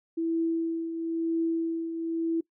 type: tone with tremolo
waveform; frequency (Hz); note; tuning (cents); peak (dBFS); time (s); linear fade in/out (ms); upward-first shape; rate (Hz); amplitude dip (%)
sine; 329.6; E4; 0; -23; 0.17-2.41; 10; triangle; 1; 60
effects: noise-tail reverb RT60 0.1 s tail -21 dB re dry